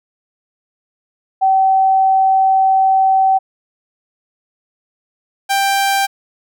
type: tone pair in turn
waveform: sine / sawtooth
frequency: 767 / 787.7 Hz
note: G5 / G5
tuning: -38 / +8 cents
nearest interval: unison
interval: 46 cents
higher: second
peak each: -9 dBFS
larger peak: neither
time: 1.41-3.39 / 5.49-6.07 s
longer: first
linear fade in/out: 20 ms
effects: none